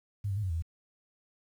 sine tone with pitch steps, 101.4 / 97 / 106.5 / 93.8 / 81.9 / 82.4 Hz, G#2 / G2 / G#2 / F#2 / E2 / E2, -41 / -18 / +44 / +24 / -11 / 0 cents, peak -29 dBFS, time 0.24-0.624 s, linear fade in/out 10 ms, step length 64 ms, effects 10-bit

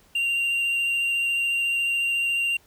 triangle tone with vibrato, 2772 Hz, F7, 14 cents flat, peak -20 dBFS, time 0.15-2.57 s, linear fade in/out 5 ms, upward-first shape triangle, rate 14 Hz, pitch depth 13 cents each way, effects pink hiss -58 dBFS RMS until 2.66 s

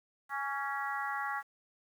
harmonic tone with a mistuned harmonic, 276.8 Hz, C#4, 2 cents flat, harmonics 3 / 4 / 5 / 6 / 7, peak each -38 / -39 / -40 / -41 / -41 dBFS, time 0.29-1.43 s, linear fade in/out 50 ms, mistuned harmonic 4, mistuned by +30 cents, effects 10-bit

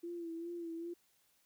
sine tone with vibrato, 337.8 Hz, E4, 42 cents sharp, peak -40 dBFS, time 0.03-0.94 s, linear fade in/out 10 ms, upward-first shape sine, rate 2.5 Hz, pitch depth 45 cents each way, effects white hiss -73 dBFS RMS until 1.45 s

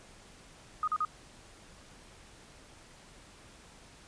sine tone bursts, 1244.5 Hz, D#6, in tune, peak -27 dBFS, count 3, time 0.83-1.05 s, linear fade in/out 2 ms, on 46 ms, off 41 ms, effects pink hiss -55 dBFS RMS until 4.07 s + resampled to 22050 Hz

